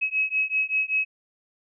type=beating tone pair; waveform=sine; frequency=2558 / 2563.2 Hz; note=D#7 / E7; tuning=+47 / -49 cents; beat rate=5.2 Hz; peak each=-25 dBFS; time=0.01-1.05 s; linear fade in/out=20 ms; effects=none